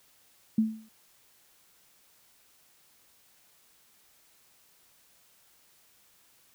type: tone with exponential decay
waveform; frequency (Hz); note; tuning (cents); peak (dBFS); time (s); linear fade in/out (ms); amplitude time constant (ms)
sine; 220; A3; 0; -18; 0.58-0.89; 5; 67
effects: white hiss -63 dBFS RMS until 6.54 s